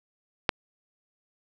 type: click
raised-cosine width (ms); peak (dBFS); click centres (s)
0.3; -4; 0.492
effects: none